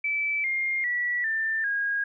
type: tone with pitch steps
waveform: sine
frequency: 2313 / 2121 / 1945 / 1783.6 / 1635.5 Hz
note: D7 / C7 / B6 / A6 / G#6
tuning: -27 / +23 / -27 / +23 / -27 cents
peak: -24 dBFS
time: 0.04-2.04 s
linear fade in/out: 5 ms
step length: 400 ms
effects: none